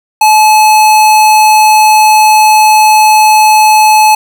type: tone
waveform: square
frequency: 860 Hz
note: A5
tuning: 40 cents flat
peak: -3 dBFS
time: 0.21-4.15 s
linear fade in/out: 5 ms
effects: none